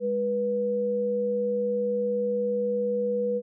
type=tone pair together; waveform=sine; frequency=205.2 / 488 Hz; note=G#3 / B4; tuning=-21 / -21 cents; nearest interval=octave + minor third; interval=1500 cents; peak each=-32 / -24 dBFS; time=0-3.42 s; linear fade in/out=50 ms; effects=none